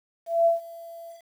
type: tone with ADSR envelope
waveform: sine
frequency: 672 Hz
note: E5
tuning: 33 cents sharp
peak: -15 dBFS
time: 0.26-1.23 s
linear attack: 200 ms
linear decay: 140 ms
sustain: -23 dB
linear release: 140 ms
effects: 9-bit